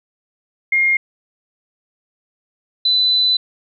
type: tone pair in turn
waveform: sine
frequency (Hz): 2130 / 4002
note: C7 / B7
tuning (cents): +30 / +22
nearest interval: major seventh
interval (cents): 1092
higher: second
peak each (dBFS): -12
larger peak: neither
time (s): 0.72-0.97 / 2.85-3.37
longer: second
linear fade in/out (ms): 5
effects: none